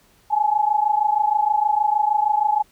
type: tone pair together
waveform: sine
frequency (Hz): 832 / 858.4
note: G#5 / A5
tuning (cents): +3 / -43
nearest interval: minor second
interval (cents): 54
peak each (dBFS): -19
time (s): 0.3-2.63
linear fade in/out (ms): 20
effects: pink hiss -57 dBFS RMS until 2.71 s